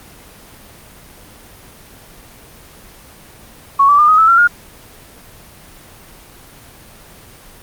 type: tone with pitch steps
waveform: sine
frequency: 1108.7 / 1155.8 / 1204.9 / 1256 / 1309.4 / 1365 / 1422.9 Hz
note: C#6 / D6 / D6 / D#6 / E6 / F6 / F6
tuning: 0 / -28 / +44 / +16 / -12 / -40 / +32 cents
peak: -6 dBFS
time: 3.79-4.476 s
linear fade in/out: 10 ms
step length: 98 ms
effects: pink hiss -40 dBFS RMS until 7.62 s + Opus 24 kbps